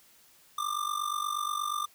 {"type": "tone with amplitude modulation", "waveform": "square", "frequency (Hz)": 1193, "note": "D6", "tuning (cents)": 27, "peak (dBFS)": -27, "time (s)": [0.58, 1.86], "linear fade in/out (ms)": 5, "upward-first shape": "sine", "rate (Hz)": 48.4, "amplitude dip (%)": 80, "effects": ["white hiss -60 dBFS RMS until 1.94 s"]}